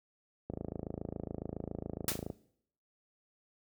click train, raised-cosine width 2 ms, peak -24 dBFS, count 50, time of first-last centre 0.5-2.301 s, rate 27.2 Hz
white noise with exponential decay, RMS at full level -29 dBFS, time 2.08-2.25 s, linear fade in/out 2 ms, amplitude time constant 36 ms
effects noise-tail reverb RT60 0.7 s tail -20 dB re dry + high-pass 60 Hz 12 dB/octave

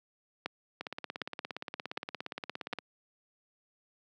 two click trains, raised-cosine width 0.3 ms, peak -17 / -21 dBFS, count 4 / 35, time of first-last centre 0.46-2.733 / 0.81-2.787 s, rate 1.32 / 17.2 Hz, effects high-pass 200 Hz 12 dB/octave

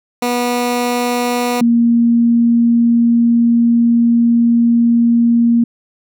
15% pulse / sine tone pair in turn, 243.7 / 234.5 Hz, B3 / A#3, -23 / +11 cents, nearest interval minor second, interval 66 cents, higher first, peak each -8 dBFS, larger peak neither, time 0.22-1.61 / 1.61-5.64 s, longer second, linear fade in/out 5 ms, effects none

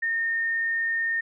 sine tone, 1829 Hz, A#6, 33 cents flat, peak -23 dBFS, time 0.02-1.21 s, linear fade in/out 10 ms, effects none

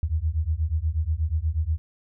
sine beating tone pair, 75.2 / 83.5 Hz, D2 / E2, +42 / +23 cents, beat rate 8.3 Hz, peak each -25 dBFS, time 0.03-1.78 s, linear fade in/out 0 ms, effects none

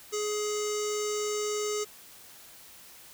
square tone with low-pass filter, 419.9 Hz, G#4, 19 cents sharp, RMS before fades -31 dBFS, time 0.12-1.85 s, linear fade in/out 20 ms, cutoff 6800 Hz, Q 7.5, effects white hiss -51 dBFS RMS until 3.13 s

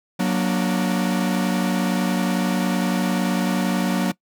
45% pulse chord, Gb augmented, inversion none, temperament equal with one note detuned, 185 / 235.9 / 293.7 Hz, Gb3 / Bb3 / D4, 0 / +21 / 0 cents, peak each -21 / -24 / -27 dBFS, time 0.19-4.12 s, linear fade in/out 10 ms, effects noise-tail reverb RT60 0.1 s tail -21 dB re dry

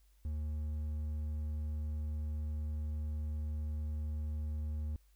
triangle tone with hard clipping, 75.9 Hz, D#2, 42 cents flat, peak -36 dBFS, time 0.25-4.96 s, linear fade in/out 0 ms, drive 7 dB, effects added 50 Hz sine -63 dBFS peak until 5.15 s + white hiss -75 dBFS RMS until 5.15 s

